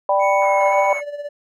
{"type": "chord", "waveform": "sine", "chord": "G major", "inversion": "second", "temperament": "equal with one note detuned", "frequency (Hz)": [589.4, 784, 987.8], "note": ["D5", "G5", "B5"], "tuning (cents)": [6, 0, 0], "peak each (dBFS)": [-17, -19, -19], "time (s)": [0.09, 0.93], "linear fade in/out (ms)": 2}
{"type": "tone with vibrato", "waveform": "triangle", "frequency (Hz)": 2201, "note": "C#7", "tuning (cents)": -13, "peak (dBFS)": -22, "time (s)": [0.19, 1.03], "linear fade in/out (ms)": 50, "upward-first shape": "square", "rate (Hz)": 1.9, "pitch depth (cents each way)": 13}
{"type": "band-pass noise", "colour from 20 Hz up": "white", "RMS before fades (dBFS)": -36, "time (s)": [0.41, 1.01], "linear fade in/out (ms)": 10, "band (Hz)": [600, 1300], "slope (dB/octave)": 24}
{"type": "tone with tremolo", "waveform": "triangle", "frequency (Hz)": 582, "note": "D5", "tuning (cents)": -16, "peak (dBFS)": -22, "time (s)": [0.6, 1.29], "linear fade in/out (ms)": 5, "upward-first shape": "sine", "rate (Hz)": 17, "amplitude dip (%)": 65}
{"effects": []}